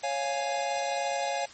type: chord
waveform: square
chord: Db major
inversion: none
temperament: equal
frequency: 554.4 / 698.5 / 830.6 Hz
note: Db5 / F5 / Ab5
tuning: 0 / 0 / 0 cents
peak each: -33 dBFS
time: 0.03-1.46 s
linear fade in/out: 10 ms
effects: white hiss -49 dBFS RMS until 1.53 s + MP3 32 kbps